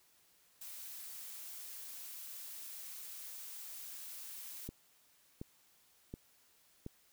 blue noise, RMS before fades -48 dBFS, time 0.61-4.68 s, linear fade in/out 5 ms
click train, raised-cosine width 3 ms, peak -30 dBFS, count 4, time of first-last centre 4.69-6.864 s, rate 1.38 Hz
effects white hiss -69 dBFS RMS until 7.12 s

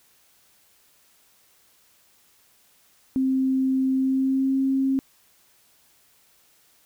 sine tone with pitch glide, 263.4 to 268 Hz, C4 to C4, +12 to +42 cents, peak -19 dBFS, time 3.16-4.99 s, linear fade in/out 0 ms, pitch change +30 cents, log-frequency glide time 3.94-4.56 s, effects white hiss -60 dBFS RMS until 6.85 s

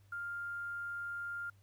sine tone with quantisation, 1400 Hz, F6, 4 cents sharp, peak -38 dBFS, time 0.12-1.5 s, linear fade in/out 5 ms, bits 11, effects added 99 Hz sine -61 dBFS peak until 1.62 s + pink hiss -73 dBFS RMS until 1.62 s

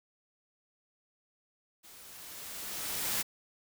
white noise with level ramp, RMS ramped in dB -54 to -31 dBFS, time 1.83-3.23 s, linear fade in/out 20 ms, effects none

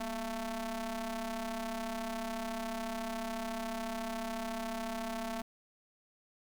sawtooth ring-modulated tone, 220 Hz, A3, in tune, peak -29 dBFS, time 0-5.42 s, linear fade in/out 5 ms, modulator 457 Hz, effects 10-bit

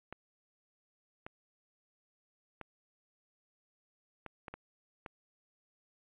clicks, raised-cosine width 0.5 ms, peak -28 dBFS, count 7, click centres 0.126 / 1.265 / 2.613 / 4.263 / 4.482 / 4.54 / 5.062 s, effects resampled to 8000 Hz

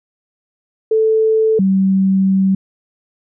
sine tone pair in turn, 440 / 191.96 Hz, A4 / G3, 0 / -36 cents, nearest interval octave + major second, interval 1436 cents, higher first, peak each -10 dBFS, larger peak neither, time 0.91-1.59 / 1.59-2.55 s, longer second, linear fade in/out 5 ms, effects none

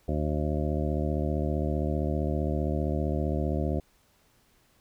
harmonic tone, 75.3 Hz, D2, 44 cents sharp, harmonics 1 / 2 / 3 / 4 / 5 / 7 / 8 / 9, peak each -29 / -32 / -34 / -35 / -36 / -37 / -38 / -39 dBFS, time 0.08-3.8 s, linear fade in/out 5 ms, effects pink hiss -65 dBFS RMS until 4.8 s

